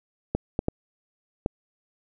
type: clicks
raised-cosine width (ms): 2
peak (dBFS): -10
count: 4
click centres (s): 0.35 / 0.591 / 0.684 / 1.461
effects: none